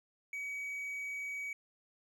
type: tone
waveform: triangle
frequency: 2267 Hz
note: C#7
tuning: 38 cents sharp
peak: -36 dBFS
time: 0.33-1.53 s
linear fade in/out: 2 ms
effects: none